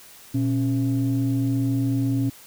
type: tone pair together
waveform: sine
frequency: 120 / 273.9 Hz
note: B2 / C#4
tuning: -49 / -21 cents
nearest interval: octave + major second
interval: 1428 cents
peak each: -21 dBFS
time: 0.34-2.3 s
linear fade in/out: 10 ms
effects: tanh soft clip ceiling -15 dBFS + white hiss -47 dBFS RMS until 2.46 s